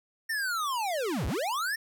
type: linear two-way sweep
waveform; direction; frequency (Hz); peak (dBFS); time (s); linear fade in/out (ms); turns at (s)
square; down then up; 1839 to 47.27 to 1839; -29; 0.29-1.76; 10; 1.27
effects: none